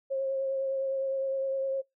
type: tone with vibrato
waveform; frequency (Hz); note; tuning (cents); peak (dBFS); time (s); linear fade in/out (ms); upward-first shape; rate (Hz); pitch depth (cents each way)
sine; 538; C5; +48; -27; 0.1-1.82; 20; triangle; 9.8; 21
effects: noise-tail reverb RT60 0.2 s tail -26 dB re dry